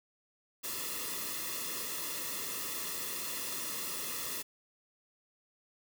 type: noise with comb filter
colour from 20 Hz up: white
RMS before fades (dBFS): -38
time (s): 0.63-4.43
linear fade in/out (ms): 20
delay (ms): 1.3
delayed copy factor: -0.8
effects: none